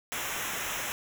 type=noise with comb filter; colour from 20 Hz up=pink; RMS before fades=-34 dBFS; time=0.12-0.92 s; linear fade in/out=0 ms; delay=0.22 ms; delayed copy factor=-0.85; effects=none